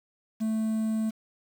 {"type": "tone with quantisation", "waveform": "triangle", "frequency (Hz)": 220, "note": "A3", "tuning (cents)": 0, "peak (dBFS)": -23, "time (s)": [0.4, 1.11], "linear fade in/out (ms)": 20, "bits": 8, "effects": []}